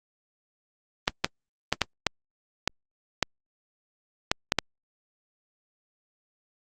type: clicks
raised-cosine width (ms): 0.2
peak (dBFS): -3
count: 10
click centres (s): 1.079 / 1.245 / 1.726 / 1.817 / 2.067 / 2.676 / 3.227 / 4.315 / 4.521 / 4.587
effects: Opus 32 kbps